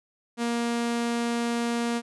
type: tone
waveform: sawtooth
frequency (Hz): 235.5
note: A#3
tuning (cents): +18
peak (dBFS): -21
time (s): 0.37-2.02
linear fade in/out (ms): 50
effects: resampled to 24000 Hz